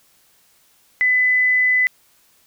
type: tone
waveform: sine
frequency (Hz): 2005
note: B6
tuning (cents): +26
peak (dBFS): -13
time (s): 1.01-1.87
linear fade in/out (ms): 0
effects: white hiss -57 dBFS RMS until 2.46 s